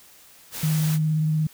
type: noise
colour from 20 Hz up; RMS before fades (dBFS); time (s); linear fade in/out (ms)
white; -33; 0.51-0.99; 50
type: tone with vibrato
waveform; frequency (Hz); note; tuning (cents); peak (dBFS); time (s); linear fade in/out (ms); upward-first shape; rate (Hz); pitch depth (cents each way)
sine; 155.5; D#3; -1; -19; 0.63-1.47; 5; triangle; 17; 23
effects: white hiss -51 dBFS RMS until 1.53 s